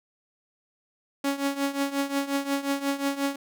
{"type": "tone with tremolo", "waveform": "sawtooth", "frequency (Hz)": 278.5, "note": "C#4", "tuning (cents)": 8, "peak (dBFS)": -18, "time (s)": [1.24, 3.36], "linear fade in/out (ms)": 5, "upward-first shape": "triangle", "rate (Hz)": 5.6, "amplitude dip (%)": 85, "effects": []}